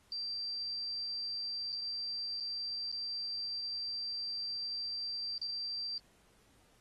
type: tone with dropouts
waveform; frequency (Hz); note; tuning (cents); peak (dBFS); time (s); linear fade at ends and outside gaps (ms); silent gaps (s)
sine; 4699; D8; 0; -36; 0.12-5.98; 1; 1.722-1.727 / 2.401-2.406 / 2.916-2.925 / 5.38-5.415
effects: pink hiss -68 dBFS RMS until 6.8 s + AAC 32 kbps